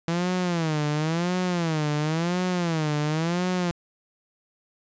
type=tone with vibrato; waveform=sawtooth; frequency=164.81 Hz; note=E3; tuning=in tune; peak=-19 dBFS; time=0.08-3.71 s; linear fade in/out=0 ms; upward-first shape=sine; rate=0.95 Hz; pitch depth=180 cents each way; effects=resampled to 16000 Hz